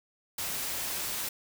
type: noise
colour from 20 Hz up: white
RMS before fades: -34 dBFS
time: 0.38-1.29 s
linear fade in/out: 5 ms
effects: none